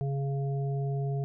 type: harmonic tone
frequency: 138.4 Hz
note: C#3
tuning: 2 cents flat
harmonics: 1 / 3 / 5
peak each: -28 / -38 / -42 dBFS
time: 0.01-1.24 s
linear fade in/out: 0 ms
effects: none